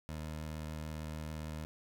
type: tone with vibrato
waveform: 20% pulse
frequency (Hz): 77.6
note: D#2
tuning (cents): -4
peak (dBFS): -35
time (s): 0.09-1.65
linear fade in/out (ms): 0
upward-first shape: triangle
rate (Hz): 6.7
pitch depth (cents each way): 13
effects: none